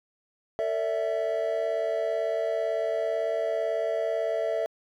triangle tone cluster, 450.3 / 579 / 657 Hz, A4 / D5 / E5, +40 / -25 / -6 cents, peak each -29 / -30 / -25 dBFS, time 0.59-4.66 s, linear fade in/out 0 ms, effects tanh soft clip ceiling -14 dBFS

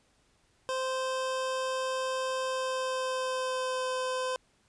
25% pulse tone with pitch glide, 520 to 512.8 Hz, C5 to C5, -11 to -35 cents, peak -26 dBFS, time 0.69-4.36 s, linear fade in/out 0 ms, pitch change -24 cents, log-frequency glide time 2.44-3.86 s, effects pink hiss -68 dBFS RMS until 4.68 s + resampled to 22050 Hz

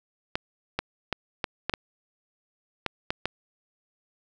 clicks, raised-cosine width 0.3 ms, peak -10 dBFS, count 9, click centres 0.355 / 0.79 / 1.127 / 1.442 / 1.696 / 1.738 / 2.863 / 3.105 / 3.256 s, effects none

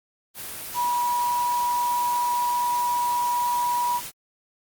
sine tone in noise, 970 Hz, B5, 31 cents flat, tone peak -21 dBFS, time 0.74-4.01 s, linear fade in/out 50 ms, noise white, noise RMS -35 dBFS, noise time 0.34-4.12 s, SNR +11 dB, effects Opus 32 kbps

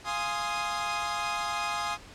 sawtooth chord, F minor seventh, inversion none, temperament equal with one note detuned, 693.2 / 830.6 / 1046.5 / 1244.5 Hz, F5 / Ab5 / C6 / Eb6, -13 / 0 / 0 / 0 cents, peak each -34 / -30 / -33 / -29 dBFS, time 0.04-1.98 s, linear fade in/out 50 ms, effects pink hiss -49 dBFS RMS until 2.14 s + low-pass 7000 Hz 12 dB/octave

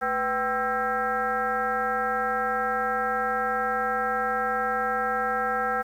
sine tone with frequency modulation, 1051 Hz, C6, 7 cents sharp, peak -23 dBFS, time 0.01-5.83 s, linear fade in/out 20 ms, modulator 277 Hz, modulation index 2.2, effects 9-bit

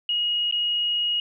sine tone with dropouts, 2885 Hz, F#7, 44 cents flat, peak -21 dBFS, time 0.09-1.2 s, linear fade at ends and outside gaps 2 ms, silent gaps 0.512-0.524 s, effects none

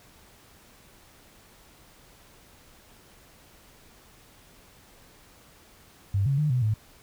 sine tone with pitch steps, 98.7 / 137.9 / 150.7 / 125.6 / 108 Hz, G2 / C#3 / D3 / B2 / A2, +12 / -9 / +45 / +30 / -32 cents, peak -21 dBFS, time 6.14-6.74 s, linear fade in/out 5 ms, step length 120 ms, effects pink hiss -55 dBFS RMS until 7.02 s

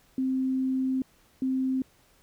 sine tone pair in turn, 261.6 / 261.6 Hz, C4 / C4, 0 / 0 cents, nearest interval unison, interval 0 cents, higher neither, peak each -24 dBFS, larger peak neither, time 0.18-1.02 / 1.42-1.82 s, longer first, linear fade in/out 2 ms, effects pink hiss -62 dBFS RMS until 2.22 s

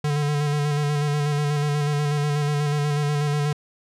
square tone with vibrato, 146.83 Hz, D3, in tune, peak -21 dBFS, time 0.04-3.53 s, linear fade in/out 5 ms, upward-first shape square, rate 8.2 Hz, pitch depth 25 cents each way, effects low-pass 9000 Hz 12 dB/octave

